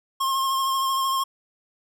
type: tone with vibrato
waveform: square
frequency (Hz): 1071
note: C6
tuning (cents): +40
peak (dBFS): -22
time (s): 0.2-1.24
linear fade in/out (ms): 10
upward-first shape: sine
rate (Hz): 13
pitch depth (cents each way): 24
effects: none